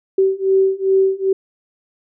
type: beating tone pair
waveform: sine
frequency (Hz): 383.1 / 385.6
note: G4 / G4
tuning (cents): -40 / -28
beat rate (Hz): 2.5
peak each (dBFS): -16 / -15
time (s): 0.18-1.33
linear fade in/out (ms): 5
effects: none